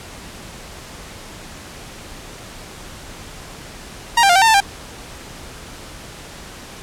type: tone with pitch steps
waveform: sawtooth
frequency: 938 / 791 / 704 / 772 / 906 / 886 / 796 Hz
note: A#5 / G5 / F5 / G5 / A#5 / A5 / G5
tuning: +11 / +15 / +14 / -27 / -50 / +12 / +26 cents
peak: -6 dBFS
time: 4.17-4.604 s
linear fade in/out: 5 ms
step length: 62 ms
effects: pink hiss -36 dBFS RMS until 6.82 s + low-pass 10000 Hz 12 dB/octave